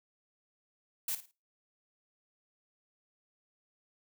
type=noise with echo; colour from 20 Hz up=blue; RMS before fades=-34 dBFS; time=1.08-1.15 s; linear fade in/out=2 ms; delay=54 ms; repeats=3; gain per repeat=-12 dB; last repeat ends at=1.312 s; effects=noise-tail reverb RT60 0.3 s tail -22 dB re dry